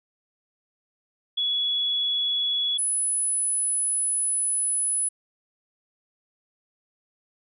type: tone pair in turn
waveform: sine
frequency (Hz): 3382 / 10099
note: G#7 / D#9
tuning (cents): +31 / +25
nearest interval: octave + perfect fifth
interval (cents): 1894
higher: second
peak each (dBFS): -22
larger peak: neither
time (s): 1.37-2.78 / 2.78-5.09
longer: second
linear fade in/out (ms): 10
effects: none